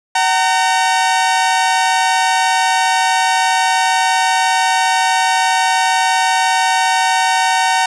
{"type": "tone pair together", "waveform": "sawtooth", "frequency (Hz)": [756.5, 917], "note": ["F#5", "A#5"], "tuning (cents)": [38, -29], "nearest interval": "minor third", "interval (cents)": 333, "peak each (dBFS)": -11, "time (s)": [0.15, 7.86], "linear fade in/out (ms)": 5, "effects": ["resampled to 22050 Hz", "7-bit"]}